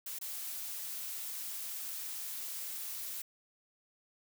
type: noise with dropouts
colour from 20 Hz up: blue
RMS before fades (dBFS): -41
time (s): 0.06-3.22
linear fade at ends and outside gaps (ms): 5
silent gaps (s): 0.188-0.212
effects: none